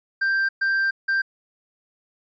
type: tone bursts at uneven times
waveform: triangle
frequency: 1576 Hz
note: G6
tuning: 9 cents sharp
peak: -17 dBFS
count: 3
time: 0.21-0.49 / 0.61-0.91 / 1.08-1.22 s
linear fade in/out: 10 ms
effects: resampled to 16000 Hz